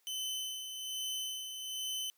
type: tone with tremolo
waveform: sawtooth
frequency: 3044 Hz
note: F#7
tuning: 48 cents sharp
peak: -32 dBFS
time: 0.07-2.1 s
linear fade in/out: 0 ms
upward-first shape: sine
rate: 1.2 Hz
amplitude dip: 50%
effects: white hiss -73 dBFS RMS until 2.17 s + high-pass 400 Hz 12 dB/octave